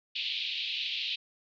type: band-pass noise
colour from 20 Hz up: pink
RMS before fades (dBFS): -34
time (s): 0.15-1.16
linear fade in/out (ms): 10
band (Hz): 2600 to 4100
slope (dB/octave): 48
effects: none